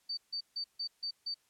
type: tone bursts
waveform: sine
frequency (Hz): 4590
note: D8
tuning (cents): -40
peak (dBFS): -34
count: 6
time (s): 0.09-1.344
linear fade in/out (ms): 10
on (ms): 84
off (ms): 150
effects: white hiss -72 dBFS RMS until 1.49 s + low-pass 11000 Hz 12 dB/octave